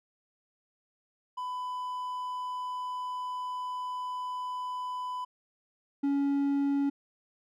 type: tone pair in turn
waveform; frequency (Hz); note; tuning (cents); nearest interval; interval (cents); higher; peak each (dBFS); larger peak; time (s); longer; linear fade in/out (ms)
triangle; 1000 / 280.6; B5 / C#4; +21 / +21; octave + minor seventh; 2200; first; -31 / -23; second; 1.37-5.25 / 6.03-6.9; first; 10
effects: none